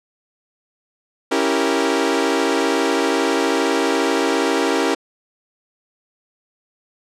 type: chord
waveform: sawtooth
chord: C# diminished seventh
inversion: none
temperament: equal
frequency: 277.2 / 329.6 / 392 / 466.2 Hz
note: C#4 / E4 / G4 / Bb4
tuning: 0 / 0 / 0 / 0 cents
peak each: -18 dBFS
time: 1.31-4.95 s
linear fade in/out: 10 ms
effects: low-pass 8000 Hz 12 dB/octave